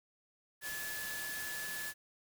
sine tone in noise, 1720 Hz, A6, 40 cents flat, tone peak -41 dBFS, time 0.61-1.94 s, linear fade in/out 50 ms, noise white, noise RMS -43 dBFS, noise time 0.61-1.94 s, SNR -1 dB, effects none

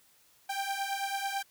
sawtooth beating tone pair, 784 / 793.1 Hz, G5 / G5, 0 / +20 cents, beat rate 9.1 Hz, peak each -31 dBFS, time 0.49-1.43 s, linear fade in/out 10 ms, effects white hiss -64 dBFS RMS until 1.5 s

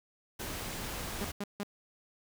pink noise, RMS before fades -39 dBFS, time 0.39-1.32 s, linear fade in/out 10 ms
sawtooth tone bursts, 203.2 Hz, G#3, 38 cents flat, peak -30 dBFS, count 3, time 1.21-1.632 s, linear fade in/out 2 ms, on 34 ms, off 160 ms
effects none

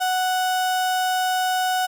35% pulse tone, 740 Hz, F#5, in tune, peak -18 dBFS, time 0-1.87 s, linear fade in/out 20 ms, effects none

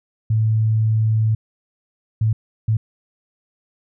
sine tone bursts at uneven times, 110 Hz, A2, in tune, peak -14 dBFS, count 3, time 0.3-1.35 / 2.21-2.33 / 2.68-2.77 s, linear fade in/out 5 ms, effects none

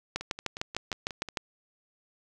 two click trains, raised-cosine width 0.2 ms, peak -21 / -12 dBFS, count 7 / 9, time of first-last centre 0.21-1.287 / 0.16-1.372 s, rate 5.57 / 6.6 Hz, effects none

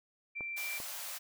sine tone, 2351 Hz, D7, 1 cent sharp, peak -37 dBFS, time 0.35-0.79 s, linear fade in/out 20 ms
clicks, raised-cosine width 1 ms, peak -31 dBFS, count 2, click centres 0.408 / 0.802 s
white high-pass noise, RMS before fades -42 dBFS, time 0.56-1.19 s, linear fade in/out 20 ms, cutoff 520 Hz, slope 96 dB/octave
effects none

